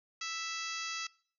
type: harmonic tone with a mistuned harmonic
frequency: 659.3 Hz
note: E5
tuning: in tune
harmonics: 2 / 3 / 4 / 5 / 6 / 7 / 8 / 9 / 10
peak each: -43 / -45 / -43 / -47 / -47 / -45 / -47 / -46 / -49 dBFS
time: 0.21-1.07 s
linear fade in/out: 5 ms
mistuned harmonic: 8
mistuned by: -47 cents
effects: noise-tail reverb RT60 0.5 s tail -23 dB re dry